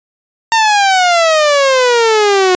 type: exponential sweep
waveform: sawtooth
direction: down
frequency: 917 to 361.3 Hz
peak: -4 dBFS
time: 0.52-2.55 s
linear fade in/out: 0 ms
effects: resampled to 16000 Hz